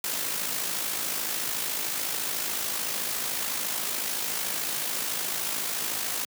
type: noise with amplitude modulation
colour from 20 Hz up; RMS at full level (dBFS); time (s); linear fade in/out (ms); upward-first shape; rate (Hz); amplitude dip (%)
white; -28; 0.04-6.25; 2; sine; 53.8; 45
effects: high-pass 150 Hz 12 dB/octave